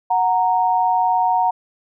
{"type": "tone pair together", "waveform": "sine", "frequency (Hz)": [737.3, 929], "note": ["F#5", "A#5"], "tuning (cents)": [-6, -6], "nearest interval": "major third", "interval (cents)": 400, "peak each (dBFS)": -17, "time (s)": [0.1, 1.51], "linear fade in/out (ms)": 10, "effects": []}